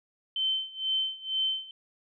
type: tone with tremolo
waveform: sine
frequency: 3085 Hz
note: G7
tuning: 28 cents flat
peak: -24 dBFS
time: 0.36-1.71 s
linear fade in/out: 2 ms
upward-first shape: sine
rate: 2.1 Hz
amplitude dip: 90%
effects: none